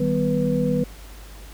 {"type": "tone cluster", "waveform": "sine", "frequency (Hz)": [156.6, 194.4, 246.1, 491.6], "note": ["D#3", "G3", "B3", "B4"], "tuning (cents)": [11, -14, -6, -8], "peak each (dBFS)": -24, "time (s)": [0, 0.84], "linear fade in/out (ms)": 5, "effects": ["added 50 Hz sine -39 dBFS peak until 1.53 s", "pink hiss -46 dBFS RMS until 1.53 s"]}